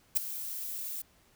violet noise with ADSR envelope, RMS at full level -23 dBFS, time 0.15-1.02 s, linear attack 20 ms, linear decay 8 ms, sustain -15 dB, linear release 7 ms, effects pink hiss -65 dBFS RMS until 1.35 s

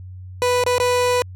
30% pulse tone with dropouts, 493.9 Hz, B4, in tune, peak -13 dBFS, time 0.42-1.22 s, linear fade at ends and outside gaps 0 ms, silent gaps 0.638-0.664 / 0.782-0.8 s, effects added 92 Hz sine -33 dBFS peak until 1.35 s + low-pass 12000 Hz 12 dB/octave

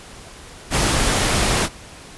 pink noise, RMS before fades -18 dBFS, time 0.7-1.69 s, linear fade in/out 50 ms, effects pink hiss -40 dBFS RMS until 2.17 s + resampled to 24000 Hz

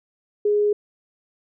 sine tone, 415.3 Hz, G#4, in tune, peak -16 dBFS, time 0.45-0.73 s, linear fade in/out 5 ms, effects none

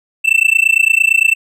triangle tone with amplitude modulation, 2666 Hz, E7, 19 cents sharp, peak -3 dBFS, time 0.24-1.35 s, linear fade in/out 20 ms, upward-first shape sine, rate 28.8 Hz, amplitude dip 100%, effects none

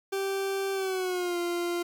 40% pulse tone with pitch glide, 390 to 347.5 Hz, G4 to F4, -9 to -9 cents, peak -27 dBFS, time 0.12-1.83 s, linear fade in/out 10 ms, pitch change -200 cents, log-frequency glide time 0.73-1.38 s, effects 10-bit

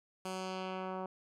10% pulse tone with low-pass filter sweep, 187.2 Hz, F#3, 20 cents sharp, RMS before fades -40 dBFS, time 0.25-1.06 s, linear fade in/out 2 ms, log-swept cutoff 11000 to 1000 Hz, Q 1.1, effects none

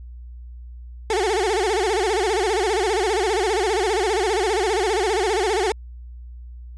30% pulse tone with vibrato, 402.6 Hz, G4, 46 cents sharp, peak -16 dBFS, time 1.1-5.72 s, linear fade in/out 2 ms, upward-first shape sine, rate 15 Hz, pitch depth 200 cents each way, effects added 60 Hz sine -35 dBFS peak until 6.77 s + resampled to 22050 Hz

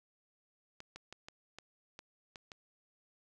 clicks, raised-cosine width 0.2 ms, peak -30 dBFS, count 8, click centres 0.804 / 0.96 / 1.126 / 1.285 / 1.586 / 1.991 / 2.358 / 2.518 s, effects none

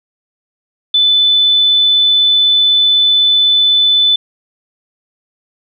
sine tone, 3504 Hz, A7, 8 cents flat, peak -7 dBFS, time 0.94-4.16 s, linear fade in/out 5 ms, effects none

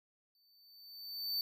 square tone with exponential growth, 4552 Hz, C#8, 45 cents sharp, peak -32 dBFS, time 0.35-1.41 s, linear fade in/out 1 ms, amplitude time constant 230 ms, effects none

